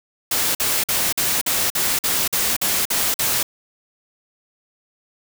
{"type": "noise bursts", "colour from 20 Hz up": "white", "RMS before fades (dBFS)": -20, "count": 11, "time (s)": [0.31, 3.43], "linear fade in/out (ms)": 5, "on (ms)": 240, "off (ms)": 48, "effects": []}